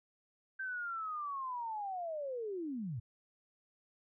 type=linear sweep; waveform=sine; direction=down; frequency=1568 to 102.7 Hz; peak=-37 dBFS; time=0.59-3 s; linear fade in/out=10 ms; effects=none